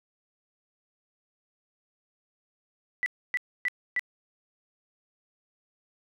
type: tone bursts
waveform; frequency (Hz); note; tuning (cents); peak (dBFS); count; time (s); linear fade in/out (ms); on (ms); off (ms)
sine; 1975.5; B6; 0; -24; 4; 3.03-3.994; 0; 31; 280
effects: none